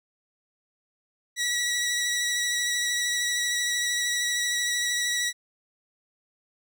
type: tone with vibrato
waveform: 15% pulse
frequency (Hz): 1934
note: B6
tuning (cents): -37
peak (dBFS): -18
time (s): 1.36-5.33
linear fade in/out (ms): 50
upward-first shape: sine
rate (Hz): 13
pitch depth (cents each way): 21
effects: none